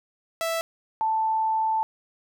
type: tone pair in turn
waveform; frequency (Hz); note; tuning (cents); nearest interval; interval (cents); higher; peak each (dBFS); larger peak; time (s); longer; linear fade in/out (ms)
sawtooth / sine; 659.3 / 881.8; E5 / A5; 0 / +4; perfect fourth; 504; second; -21 / -21; neither; 0.41-0.61 / 1.01-1.83; second; 0
effects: none